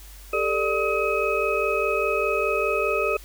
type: tone cluster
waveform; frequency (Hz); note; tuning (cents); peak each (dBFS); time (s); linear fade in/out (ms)
sine; 402.1 / 447 / 592 / 1266 / 2542; G4 / A4 / D5 / D#6 / D#7; +44 / +27 / +14 / +30 / +36; -27; 0.33-3.17; 5
effects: added 49 Hz sine -42 dBFS peak until 3.24 s + white hiss -48 dBFS RMS until 3.24 s